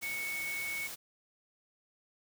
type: tone in noise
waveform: sine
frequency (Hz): 2217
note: C#7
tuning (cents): 0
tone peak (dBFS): -35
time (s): 0.02-0.88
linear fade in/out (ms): 20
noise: white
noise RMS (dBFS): -43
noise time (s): 0.01-0.96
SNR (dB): +5
effects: none